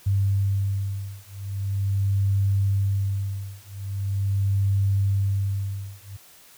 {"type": "beating tone pair", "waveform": "sine", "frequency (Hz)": [98.4, 98.82], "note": ["G2", "G2"], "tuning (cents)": [7, 14], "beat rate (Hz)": 0.42, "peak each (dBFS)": -24, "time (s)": [0.06, 6.17], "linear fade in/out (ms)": 10, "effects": ["white hiss -51 dBFS RMS until 6.57 s"]}